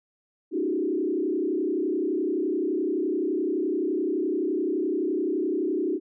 sine tone with frequency modulation, 340.3 Hz, F4, 45 cents flat, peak -23 dBFS, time 0.51-6 s, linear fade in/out 50 ms, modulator 31.7 Hz, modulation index 1.8, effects none

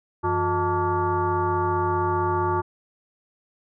sine tone with frequency modulation, 622.3 Hz, D#5, in tune, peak -20 dBFS, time 0.23-2.62 s, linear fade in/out 20 ms, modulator 264 Hz, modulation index 2.2, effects none

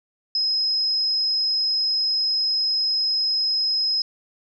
sine tone, 5110 Hz, D#8, 45 cents sharp, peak -19 dBFS, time 0.35-4.02 s, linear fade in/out 2 ms, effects none

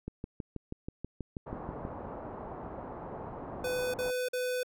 click train, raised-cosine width 3 ms, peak -24 dBFS, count 12, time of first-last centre 0.08-1.851 s, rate 6.21 Hz
white low-pass noise, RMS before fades -42 dBFS, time 1.46-4.11 s, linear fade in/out 10 ms, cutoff 940 Hz, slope 24 dB/octave
square tone bursts, 501 Hz, B4, 25 cents sharp, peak -31 dBFS, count 3, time 3.64-4.632 s, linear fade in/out 5 ms, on 300 ms, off 46 ms
effects none

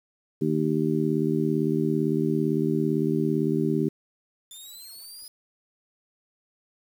harmonic tone, 77.78 Hz, D#2, in tune, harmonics 2 / 3 / 4 / 5, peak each -27 / -27 / -27 / -27 dBFS, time 0.41-3.89 s, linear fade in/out 10 ms
15% pulse linear sweep, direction up, 3520 to 5000 Hz, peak -35 dBFS, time 4.51-5.28 s, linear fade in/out 2 ms
effects 9-bit

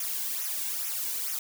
blue noise with flanger, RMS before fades -32 dBFS, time 0-1.39 s, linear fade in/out 2 ms, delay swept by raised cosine 0.23 to 1.63 ms, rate 2.3 Hz, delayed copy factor -0.7, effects none

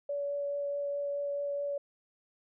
sine tone with vibrato, 570 Hz, C#5, 48 cents sharp, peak -31 dBFS, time 0.09-1.78 s, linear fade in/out 5 ms, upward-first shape triangle, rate 4.7 Hz, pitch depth 9 cents each way, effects none

